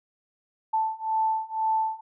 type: beating tone pair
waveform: sine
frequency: 880 / 882 Hz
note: A5 / A5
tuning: 0 / +4 cents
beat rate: 2 Hz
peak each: -27 / -26 dBFS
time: 0.73-2.01 s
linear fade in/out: 10 ms
effects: none